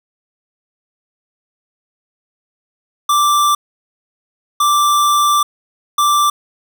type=tone bursts at uneven times; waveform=square; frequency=1174.7 Hz; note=D6; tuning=in tune; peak=-11 dBFS; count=3; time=3.09-3.55 / 4.6-5.43 / 5.98-6.3 s; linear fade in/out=5 ms; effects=none